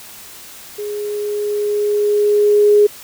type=tone with level ramp; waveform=sine; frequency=415.3 Hz; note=G#4; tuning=in tune; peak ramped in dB=-22 to -6 dBFS; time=0.78-2.87 s; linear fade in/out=10 ms; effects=white hiss -37 dBFS RMS until 3.03 s